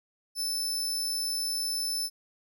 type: tone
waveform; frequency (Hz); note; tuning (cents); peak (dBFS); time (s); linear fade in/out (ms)
sawtooth; 5274; E8; 0; -26; 0.35-2.1; 50
effects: none